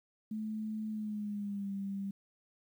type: tone with pitch glide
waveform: sine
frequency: 216.3 to 197.21 Hz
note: A3 to G3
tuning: -29 to +11 cents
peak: -35 dBFS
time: 0.31-2.11 s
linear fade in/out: 5 ms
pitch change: -160 cents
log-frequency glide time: 0.9-1.72 s
effects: 11-bit